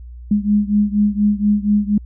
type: beating tone pair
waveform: sine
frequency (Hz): 205.6 / 209.8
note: G#3 / G#3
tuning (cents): -17 / +18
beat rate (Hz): 4.2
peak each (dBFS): -15 / -17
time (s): 0.31-1.98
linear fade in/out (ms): 5
effects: added 60 Hz sine -32 dBFS peak until 2.05 s